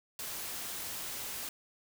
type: noise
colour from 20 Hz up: white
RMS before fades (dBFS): -40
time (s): 0.19-1.49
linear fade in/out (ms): 2
effects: none